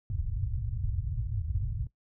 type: low-pass noise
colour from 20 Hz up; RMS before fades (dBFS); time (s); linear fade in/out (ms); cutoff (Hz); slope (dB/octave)
white; -32; 0.1-1.87; 2; 120; 48
effects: noise-tail reverb RT60 0.1 s tail -17 dB re dry